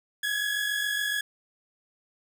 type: tone pair together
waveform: 30% pulse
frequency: 1641 / 1688.1 Hz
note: G#6 / G#6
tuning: -21 / +28 cents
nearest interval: unison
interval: 49 cents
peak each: -30 / -25 dBFS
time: 0.23-1.21 s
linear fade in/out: 5 ms
effects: none